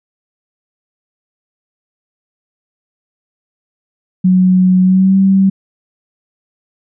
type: tone with pitch glide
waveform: sine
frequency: 184.4 to 192.9 Hz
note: F#3 to G3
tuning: -6 to -28 cents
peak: -6 dBFS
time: 4.24-5.5 s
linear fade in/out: 10 ms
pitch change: +78 cents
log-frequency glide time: 4.82-5.16 s
effects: none